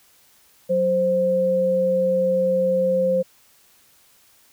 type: tone pair together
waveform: sine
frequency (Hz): 185 / 523.3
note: F#3 / C5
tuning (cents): 0 / 0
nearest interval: octave + tritone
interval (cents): 1800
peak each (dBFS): -26 / -17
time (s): 0.69-3.23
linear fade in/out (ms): 20
effects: white hiss -56 dBFS RMS until 4.52 s